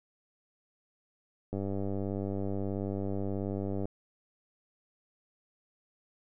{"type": "click train", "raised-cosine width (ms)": 2, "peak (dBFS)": -22, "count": 230, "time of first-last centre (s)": [1.53, 3.855], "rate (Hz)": 98.5, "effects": []}